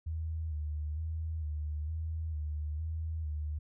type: tone with vibrato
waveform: sine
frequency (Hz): 77.8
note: D#2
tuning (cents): 0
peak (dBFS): -33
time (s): 0.06-3.59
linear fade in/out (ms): 10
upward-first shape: square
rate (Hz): 1.1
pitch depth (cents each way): 50
effects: none